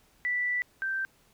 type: tone pair in turn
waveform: sine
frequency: 1970 / 1563.6 Hz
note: B6 / G6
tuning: -5 / -5 cents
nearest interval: major third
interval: 400 cents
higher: first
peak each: -26 / -28 dBFS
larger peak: first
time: 0.25-0.62 / 0.82-1.05 s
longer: first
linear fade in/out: 0 ms
effects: pink hiss -64 dBFS RMS until 1.33 s